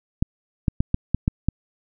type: clicks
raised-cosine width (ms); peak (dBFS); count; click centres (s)
5; -6; 7; 0.225 / 0.682 / 0.805 / 0.944 / 1.146 / 1.279 / 1.486
effects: none